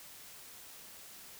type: silence
effects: white hiss -52 dBFS RMS until 1.39 s